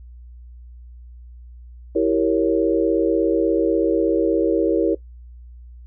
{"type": "chord", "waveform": "sine", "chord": "E diminished seventh", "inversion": "none", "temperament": "equal with one note detuned", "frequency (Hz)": [329.6, 389.7, 466.2, 554.4], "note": ["E4", "G4", "Bb4", "Db5"], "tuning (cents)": [0, -10, 0, 0], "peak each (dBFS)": [-19, -22, -20, -23], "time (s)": [1.95, 4.95], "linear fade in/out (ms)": 10, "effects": ["noise-tail reverb RT60 0.1 s tail -18 dB re dry", "added 60 Hz sine -38 dBFS peak until 5.86 s"]}